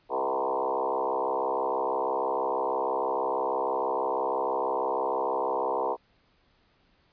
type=tone with frequency modulation; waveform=sine; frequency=698.5 Hz; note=F5; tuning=in tune; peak=-25 dBFS; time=0.09-5.97 s; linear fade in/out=50 ms; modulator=66.2 Hz; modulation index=4.8; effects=pink hiss -66 dBFS RMS until 7.12 s + resampled to 11025 Hz